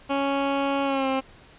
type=tone with pitch glide; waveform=15% pulse; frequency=277.2 to 265.6 Hz; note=C#4 to C4; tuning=0 to +26 cents; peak=-16 dBFS; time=0.09-1.21 s; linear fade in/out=20 ms; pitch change=-74 cents; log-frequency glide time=0.84-1.08 s; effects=pink hiss -51 dBFS RMS until 1.58 s + resampled to 8000 Hz